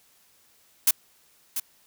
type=noise with echo; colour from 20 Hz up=blue; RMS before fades=-18 dBFS; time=0.87-0.91 s; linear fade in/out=5 ms; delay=690 ms; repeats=1; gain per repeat=-10 dB; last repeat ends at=1.6 s; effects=white hiss -61 dBFS RMS until 1.86 s